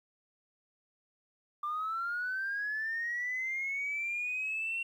sine linear sweep, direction up, 1179 to 2739 Hz, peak -31 dBFS, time 1.63-4.83 s, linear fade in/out 5 ms, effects tanh soft clip ceiling -28 dBFS + 11-bit

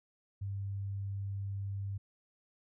sine tone, 98.9 Hz, G2, 16 cents sharp, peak -35 dBFS, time 0.41-1.98 s, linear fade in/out 10 ms, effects none

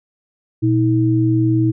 sine tone pair together, 119.7 / 320 Hz, A#2 / D#4, +46 / +49 cents, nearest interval octave + perfect fourth, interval 1703 cents, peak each -15 dBFS, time 0.62-1.72 s, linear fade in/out 20 ms, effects none

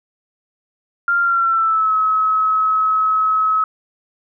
sine tone with pitch glide, 1393 to 1284.8 Hz, F6 to E6, -5 to -45 cents, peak -13 dBFS, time 1.08-3.64 s, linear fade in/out 2 ms, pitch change -140 cents, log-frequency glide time 1.21-1.94 s, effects none

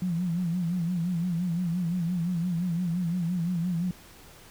sine tone with vibrato, 173.9 Hz, F3, 7 cents flat, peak -25 dBFS, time 0.02-3.91 s, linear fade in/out 2 ms, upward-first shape sine, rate 5.8 Hz, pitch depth 99 cents each way, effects pink hiss -51 dBFS RMS until 4.5 s

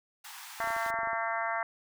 pink high-pass noise, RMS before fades -46 dBFS, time 0.24-0.91 s, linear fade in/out 10 ms, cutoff 780 Hz, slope 96 dB/octave
harmonic tone, 226.8 Hz, A#3, 47 cents flat, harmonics 3 / 4 / 5 / 6 / 7 / 8 / 9, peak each -35 / -36 / -37 / -38 / -38 / -39 / -40 dBFS, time 0.6-1.63 s, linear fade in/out 2 ms
clicks, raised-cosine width 1 ms, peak -32 dBFS, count 12, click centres 0.602 / 0.642 / 0.674 / 0.705 / 0.765 / 0.863 / 0.902 / 0.941 / 0.989 / 1.033 / 1.073 / 1.132 s
effects none

